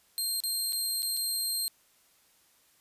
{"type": "tone with dropouts", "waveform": "15% pulse", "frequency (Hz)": 4186, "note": "C8", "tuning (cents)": 0, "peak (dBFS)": -22, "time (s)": [0.18, 1.68], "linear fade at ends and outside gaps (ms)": 0, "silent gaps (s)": [[0.403, 0.437], [0.724, 0.73], [1.022, 1.029], [1.168, 1.172]], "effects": ["white hiss -65 dBFS RMS until 2.8 s", "resampled to 32000 Hz"]}